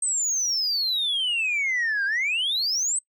sine exponential two-way sweep, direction down then up, 8372 to 1561 to 8372 Hz, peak -20 dBFS, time 0.02-2.99 s, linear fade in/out 5 ms, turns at 2.05 s, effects noise-tail reverb RT60 0.1 s tail -24 dB re dry + tanh soft clip ceiling -20 dBFS

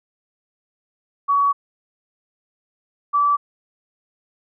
sine tone pair in turn, 1129 / 1156.7 Hz, C#6 / D6, +31 / -27 cents, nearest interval unison, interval 42 cents, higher second, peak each -14 dBFS, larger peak neither, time 1.28-1.53 / 3.13-3.37 s, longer first, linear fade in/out 20 ms, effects none

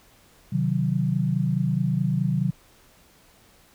sine chord, C diminished, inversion none, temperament equal, 130.81 / 155.56 / 185 Hz, C3 / Eb3 / Gb3, 0 / 0 / 0 cents, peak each -25 dBFS, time 0.52-2.51 s, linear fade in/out 10 ms, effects pink hiss -56 dBFS RMS until 3.74 s

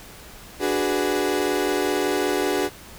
35% pulse chord, G# half-diminished seventh, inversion second, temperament equal, 293.7 / 370 / 415.3 / 493.9 Hz, D4 / F#4 / G#4 / B4, 0 / 0 / 0 / 0 cents, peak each -25 / -23 / -24 / -28 dBFS, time 0.59-2.7 s, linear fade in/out 50 ms, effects pink hiss -43 dBFS RMS until 2.98 s

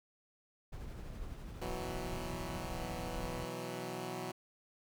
brown noise with tremolo, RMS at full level -43 dBFS, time 0.72-3.45 s, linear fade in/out 10 ms, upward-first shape triangle, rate 12 Hz, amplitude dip 35%
10% pulse chord, B suspended fourth, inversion none, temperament equal, 123.47 / 164.81 / 185 Hz, B2 / E3 / F#3, 0 / 0 / 0 cents, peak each -36 dBFS, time 1.61-4.32 s, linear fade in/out 10 ms
effects none

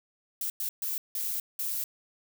violet noise bursts at uneven times, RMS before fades -32 dBFS, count 5, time 0.41-0.5 / 0.6-0.69 / 0.82-0.98 / 1.15-1.4 / 1.59-1.84 s, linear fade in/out 2 ms, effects none

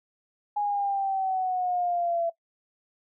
sine exponential sweep, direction down, 830.6 to 670 Hz, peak -24 dBFS, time 0.56-2.3 s, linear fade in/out 10 ms, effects noise-tail reverb RT60 0.1 s tail -18 dB re dry

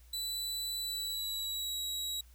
sawtooth tone with pitch glide, 3971 to 3867 Hz, B7 to B7, +9 to -37 cents, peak -32 dBFS, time 0.13-2.21 s, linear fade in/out 5 ms, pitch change -46 cents, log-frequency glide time 0.8-1.81 s, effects added 60 Hz sine -55 dBFS peak until 2.34 s + white hiss -66 dBFS RMS until 2.34 s

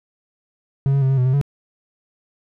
triangle tone with pitch steps, 137.2 / 138.8 / 132.8 / 135 / 126.1 / 130.1 / 141.6 Hz, C#3 / C#3 / C3 / C#3 / B2 / C3 / C#3, -17 / +3 / +26 / -45 / +36 / -9 / +37 cents, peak -12 dBFS, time 0.86-1.413 s, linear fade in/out 0 ms, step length 79 ms, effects none

